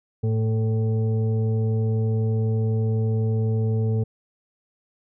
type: tone with frequency modulation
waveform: sine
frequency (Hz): 110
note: A2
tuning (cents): 0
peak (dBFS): -19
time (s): 0.23-4.04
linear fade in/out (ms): 10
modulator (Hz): 332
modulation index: 0.61
effects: none